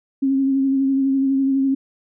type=tone with vibrato; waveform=sine; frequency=270.2 Hz; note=C#4; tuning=44 cents flat; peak=-15 dBFS; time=0.22-1.75 s; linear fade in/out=10 ms; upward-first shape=sine; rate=12 Hz; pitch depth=24 cents each way; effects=none